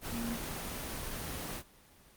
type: tone in noise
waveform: sine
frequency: 233.1 Hz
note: A#3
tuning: in tune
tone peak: -35 dBFS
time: 0.1-0.38 s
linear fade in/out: 50 ms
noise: pink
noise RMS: -39 dBFS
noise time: 0.01-1.63 s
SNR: +1 dB
effects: pink hiss -60 dBFS RMS until 2.16 s + Opus 24 kbps